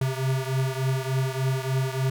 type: beating tone pair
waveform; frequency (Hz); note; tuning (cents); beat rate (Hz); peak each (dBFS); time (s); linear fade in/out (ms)
square; 130.81 / 134.21; C3 / C3; 0 / +44; 3.4; -26 / -29; 0.01-2.1; 5
effects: none